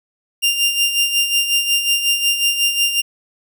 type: tone with tremolo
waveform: sawtooth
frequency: 2794 Hz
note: F7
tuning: in tune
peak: -9 dBFS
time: 0.42-3.02 s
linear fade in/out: 20 ms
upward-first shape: sine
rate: 5.5 Hz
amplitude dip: 60%
effects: none